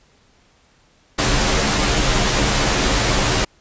pink noise with comb filter, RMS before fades -17 dBFS, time 1.18-3.45 s, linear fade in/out 10 ms, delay 12 ms, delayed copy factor -0.65, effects pink hiss -56 dBFS RMS until 3.6 s + resampled to 16000 Hz

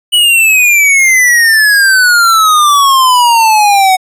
square exponential sweep, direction down, 2968 to 740 Hz, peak -5 dBFS, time 0.12-3.97 s, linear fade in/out 20 ms, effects resampled to 32000 Hz

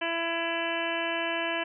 harmonic tone, 334 Hz, E4, 23 cents sharp, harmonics 1 / 2 / 3 / 4 / 5 / 6 / 7 / 8 / 9, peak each -36 / -33 / -36 / -44 / -34 / -41 / -37 / -37 / -37 dBFS, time 0.01-1.64 s, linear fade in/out 10 ms, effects none

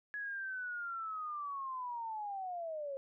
sine linear sweep, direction down, 1688 to 535 Hz, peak -38 dBFS, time 0.14-2.97 s, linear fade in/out 0 ms, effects none

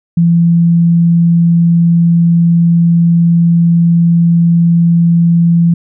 sine tone, 169.3 Hz, E3, 46 cents sharp, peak -5 dBFS, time 0.17-5.74 s, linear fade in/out 5 ms, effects none

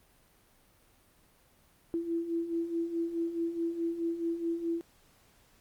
sine beating tone pair, 331.6 / 336.3 Hz, E4 / E4, +10 / +35 cents, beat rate 4.7 Hz, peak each -37 / -31 dBFS, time 1.94-4.81 s, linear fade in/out 0 ms, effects pink hiss -64 dBFS RMS until 5.6 s + Opus 32 kbps

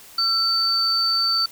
sine tone pair together, 1349 / 4556 Hz, E6 / C#8, +40 / +47 cents, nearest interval octave + major sixth, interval 2107 cents, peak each -26 / -18 dBFS, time 0.18-1.46 s, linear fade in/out 5 ms, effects white hiss -45 dBFS RMS until 1.51 s

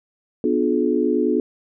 sine chord, B diminished seventh, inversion none, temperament just, 246.9 / 296.3 / 355.6 / 426.7 Hz, B3 / D4 / F4 / Ab4, 0 / +15 / +31 / +47 cents, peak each -22 dBFS, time 0.44-1.4 s, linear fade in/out 2 ms, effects none

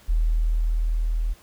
sine tone with level ramp, 40.12 Hz, E1, 46 cents flat, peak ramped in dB -17 to -21 dBFS, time 0.08-1.34 s, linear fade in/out 20 ms, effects pink hiss -53 dBFS RMS until 1.42 s

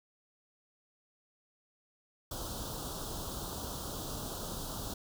pink band-stop noise, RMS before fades -40 dBFS, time 2.31-4.94 s, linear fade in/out 5 ms, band 1400 to 3200 Hz, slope 48 dB/octave, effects none

